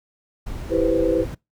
brown noise, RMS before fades -30 dBFS, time 0.46-1.35 s, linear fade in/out 10 ms
sine chord, C major seventh, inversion first, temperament equal, 329.6 / 392 / 493.9 / 523.3 Hz, E4 / G4 / B4 / C5, 0 / 0 / 0 / 0 cents, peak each -21 / -25 / -21 / -24 dBFS, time 0.69-1.26 s, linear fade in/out 50 ms
effects noise-tail reverb RT60 0.2 s tail -23 dB re dry

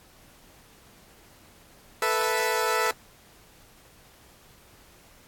15% pulse chord, A suspended second, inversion none, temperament equal, 440 / 493.9 / 659.3 Hz, A4 / B4 / E5, 0 / 0 / 0 cents, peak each -20 / -21 / -24 dBFS, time 2.02-2.91 s, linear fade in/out 2 ms, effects pink hiss -55 dBFS RMS until 5.27 s + AAC 64 kbps

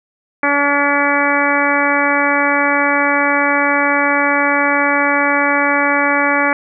harmonic tone, 285.5 Hz, D4, 49 cents flat, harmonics 1 / 2 / 3 / 4 / 5 / 6 / 7 / 8, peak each -20 / -20 / -20 / -20 / -20 / -20 / -20 / -20 dBFS, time 0.43-6.53 s, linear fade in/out 2 ms, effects none

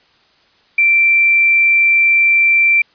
sine tone, 2349 Hz, D7, in tune, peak -8 dBFS, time 0.78-2.82 s, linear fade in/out 5 ms, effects white hiss -53 dBFS RMS until 2.94 s + resampled to 11025 Hz

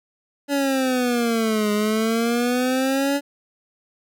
25% pulse exponential two-way sweep, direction down then up, 285.8 to 207.7 to 285.8 Hz, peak -15 dBFS, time 0.48-3.21 s, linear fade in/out 50 ms, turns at 1.72 s, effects none

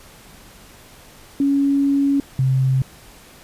sine tone pair in turn, 279.2 / 131.76 Hz, C#4 / C3, +13 / +12 cents, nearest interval octave + minor second, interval 1301 cents, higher first, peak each -14 dBFS, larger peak neither, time 1.4-2.2 / 2.39-2.82 s, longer first, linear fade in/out 2 ms, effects pink hiss -45 dBFS RMS until 3.43 s + resampled to 32000 Hz

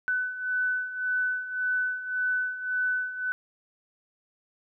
sine beating tone pair, 1500 / 1501.8 Hz, F#6 / F#6, +23 / +25 cents, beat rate 1.8 Hz, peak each -32 / -27 dBFS, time 0.08-3.32 s, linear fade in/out 0 ms, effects none

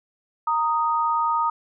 sine tone pair together, 927.5 / 1244.5 Hz, A#5 / D#6, -9 / 0 cents, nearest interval perfect fourth, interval 509 cents, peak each -22 dBFS, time 0.47-1.5 s, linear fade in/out 5 ms, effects none

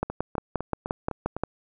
two click trains, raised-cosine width 1 ms, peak -11 / -17 dBFS, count 9 / 6, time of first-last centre 0.03-1.436 / 0.1-1.366 s, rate 5.69 / 3.95 Hz, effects none

